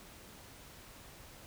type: silence
effects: pink hiss -54 dBFS RMS until 1.46 s